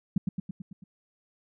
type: tone with echo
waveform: sine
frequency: 185 Hz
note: F#3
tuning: in tune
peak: -19 dBFS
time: 0.16-0.18 s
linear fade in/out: 5 ms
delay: 110 ms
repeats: 6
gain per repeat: -4 dB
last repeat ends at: 0.84 s
effects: none